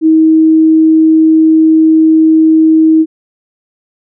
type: tone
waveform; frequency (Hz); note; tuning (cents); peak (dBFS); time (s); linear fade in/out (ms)
sine; 318; D#4; +38; -3; 0.01-3.06; 50
effects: none